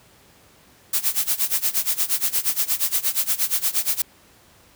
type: noise with tremolo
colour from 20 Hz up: blue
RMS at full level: -19 dBFS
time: 0.93-4.02 s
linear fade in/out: 5 ms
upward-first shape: sine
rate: 8.5 Hz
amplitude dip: 90%
effects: pink hiss -53 dBFS RMS until 4.75 s + high-pass 60 Hz 12 dB/octave